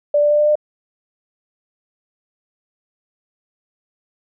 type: tone with pitch steps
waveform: sine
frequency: 586 / 589.7 / 593.5 / 597.3 / 601.1 Hz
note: D5 / D5 / D5 / D5 / D5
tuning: -4 / +7 / +18 / +29 / +40 cents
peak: -11 dBFS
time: 0.14-0.555 s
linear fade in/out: 5 ms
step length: 83 ms
effects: none